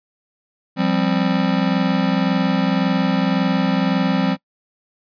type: chord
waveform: square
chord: F suspended second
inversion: none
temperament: just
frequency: 174.61 / 196.44 / 261.9 Hz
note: F3 / G3 / C4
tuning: 0 / +4 / +2 cents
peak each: -21 dBFS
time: 0.76-4.37 s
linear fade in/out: 50 ms
effects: noise-tail reverb RT60 0.1 s tail -22 dB re dry + resampled to 11025 Hz